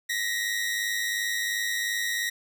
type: tone pair together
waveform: sawtooth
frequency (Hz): 1879.2 / 1982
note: A#6 / B6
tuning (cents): +13 / +6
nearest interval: minor second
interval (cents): 93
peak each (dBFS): -24 / -29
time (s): 0.09-2.3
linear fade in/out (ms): 10
effects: none